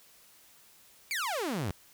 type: exponential sweep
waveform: sawtooth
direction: down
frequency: 2395 to 83.2 Hz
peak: -27 dBFS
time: 1.11-1.71 s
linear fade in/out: 0 ms
effects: white hiss -59 dBFS RMS until 1.93 s